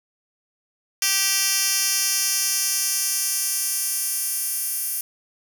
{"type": "tone with high-pass filter sweep", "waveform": "10% pulse", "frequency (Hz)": 390, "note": "G4", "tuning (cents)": -9, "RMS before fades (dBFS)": -23, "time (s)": [1.02, 5.01], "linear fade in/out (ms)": 2, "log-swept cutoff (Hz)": [4100, 11000], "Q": 0.99, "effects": []}